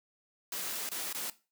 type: noise with dropouts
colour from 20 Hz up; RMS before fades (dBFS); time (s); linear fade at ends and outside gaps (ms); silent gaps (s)
white; -37; 0.52-1.3; 2; 0.891-0.915 / 1.128-1.147
effects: noise-tail reverb RT60 0.3 s tail -17 dB re dry + high-pass 200 Hz 12 dB/octave